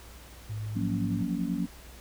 sine tone with vibrato, 107.1 Hz, A2, 46 cents flat, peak -32 dBFS, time 0.49-1.23 s, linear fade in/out 10 ms, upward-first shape square, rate 13 Hz, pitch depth 10 cents each way
sine chord, Gb major seventh, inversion third, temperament equal with one note detuned, 174.61 / 185 / 233.1 / 279.8 Hz, F3 / Gb3 / Bb3 / Db4, 0 / 0 / 0 / +16 cents, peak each -33 dBFS, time 0.75-1.67 s, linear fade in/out 20 ms
effects added 60 Hz sine -49 dBFS peak until 2 s + pink hiss -51 dBFS RMS until 2 s

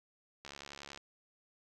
click train, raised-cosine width 0.2 ms, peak -29 dBFS, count 38, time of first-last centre 0.45-0.975 s, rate 70.5 Hz, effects none

